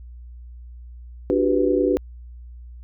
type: chord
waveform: sine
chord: G major seventh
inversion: second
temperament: equal with one note detuned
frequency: 293.7 / 362.6 / 392 / 493.9 Hz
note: D4 / F#4 / G4 / B4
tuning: 0 / -35 / 0 / 0 cents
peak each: -22 dBFS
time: 1.3-1.97 s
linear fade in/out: 0 ms
effects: added 60 Hz sine -37 dBFS peak until 2.83 s